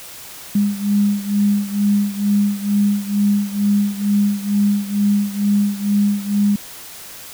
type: beating tone pair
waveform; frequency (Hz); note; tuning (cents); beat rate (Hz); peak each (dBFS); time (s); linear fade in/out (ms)
sine; 203 / 205.2; G#3 / G#3; -39 / -21; 2.2; -16 / -19; 0.55-6.56; 5
effects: white hiss -36 dBFS RMS until 7.33 s